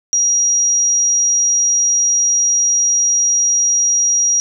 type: tone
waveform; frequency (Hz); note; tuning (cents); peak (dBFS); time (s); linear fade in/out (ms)
sine; 5730; F8; +44; -11; 0.13-4.4; 0
effects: none